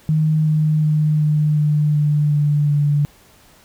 sine tone with pitch steps, 155.56 / 154.13 / 152.71 / 151.31 / 149.91 / 148.54 / 147.17 / 145.81 Hz, D#3 / D#3 / D#3 / D#3 / D3 / D3 / D3 / D3, 0 / -16 / -32 / -48 / +36 / +20 / +4 / -12 cents, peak -13 dBFS, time 0.09-3.05 s, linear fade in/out 0 ms, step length 370 ms, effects pink hiss -50 dBFS RMS until 3.64 s

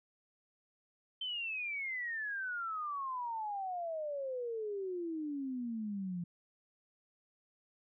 sine exponential sweep, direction down, 3113 to 170.3 Hz, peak -36 dBFS, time 1.21-6.24 s, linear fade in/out 5 ms, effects none

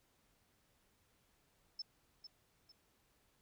sine tone with echo, 5274 Hz, E8, in tune, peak -40 dBFS, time 1.79-1.82 s, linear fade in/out 5 ms, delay 450 ms, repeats 2, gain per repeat -9 dB, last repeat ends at 2.72 s, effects pink hiss -75 dBFS RMS until 3.41 s

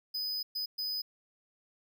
square tone bursts at uneven times, 5000 Hz, D#8, 8 cents sharp, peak -33 dBFS, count 3, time 0.14-0.43 / 0.55-0.66 / 0.78-1.02 s, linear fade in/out 10 ms, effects none

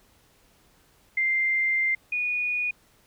sine tone pair in turn, 2093 / 2460 Hz, C7 / D#7, 0 / -20 cents, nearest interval minor third, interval 280 cents, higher second, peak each -21 / -24 dBFS, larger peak first, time 1.17-1.95 / 2.12-2.71 s, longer first, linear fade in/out 5 ms, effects pink hiss -61 dBFS RMS until 3.06 s

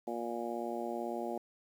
harmonic tone, 118 Hz, A#2, 22 cents sharp, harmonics 2 / 3 / 4 / 5 / 6 / 7, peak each -42 / -40 / -44 / -42 / -42 / -44 dBFS, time 0.07-1.38 s, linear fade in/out 5 ms, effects 10-bit

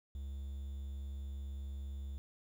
triangle tone with quantisation, 68.8 Hz, C#2, 12 cents flat, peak -38 dBFS, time 0.15-2.18 s, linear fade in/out 0 ms, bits 11, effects none

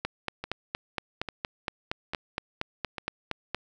two click trains, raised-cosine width 0.3 ms, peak -13 / -18 dBFS, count 16 / 4, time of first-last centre 0.05-3.547 / 0.44-2.982 s, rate 4.29 / 1.18 Hz, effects none

